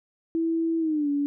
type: tone with pitch glide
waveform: sine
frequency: 328.6 to 286.1 Hz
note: E4 to D4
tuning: -5 to -45 cents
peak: -22 dBFS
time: 0.35-1.26 s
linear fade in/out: 0 ms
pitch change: -240 cents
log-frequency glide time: 0.79-1.09 s
effects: none